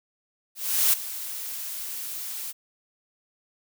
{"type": "noise with ADSR envelope", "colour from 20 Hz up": "blue", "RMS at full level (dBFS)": -19, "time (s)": [0.55, 2.53], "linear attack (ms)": 380, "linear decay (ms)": 13, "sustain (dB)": -15, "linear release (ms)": 29, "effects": []}